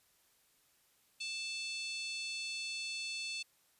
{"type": "harmonic tone", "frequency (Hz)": 880, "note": "A5", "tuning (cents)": 0, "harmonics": [3, 4, 5, 6, 7, 8, 9, 10], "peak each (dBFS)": [-41, -47, -43, -56, -52, -56, -55, -55], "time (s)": [1.2, 3.43], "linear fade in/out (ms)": 10, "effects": ["white hiss -71 dBFS RMS until 3.79 s", "resampled to 32000 Hz"]}